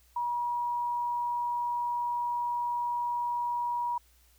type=tone; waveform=sine; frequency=960 Hz; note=B5; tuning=49 cents flat; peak=-28 dBFS; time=0.16-3.98 s; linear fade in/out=5 ms; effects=added 60 Hz sine -62 dBFS peak until 4.38 s + white hiss -65 dBFS RMS until 4.38 s